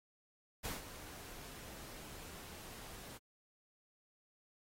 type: noise with ADSR envelope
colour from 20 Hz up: pink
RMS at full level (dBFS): -40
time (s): 0.63-3.18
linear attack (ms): 24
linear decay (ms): 160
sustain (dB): -12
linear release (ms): 12
effects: AAC 48 kbps